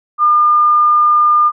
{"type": "tone", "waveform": "sine", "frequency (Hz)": 1207, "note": "D6", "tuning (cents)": 47, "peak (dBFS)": -7, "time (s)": [0.18, 1.52], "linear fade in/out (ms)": 50, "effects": []}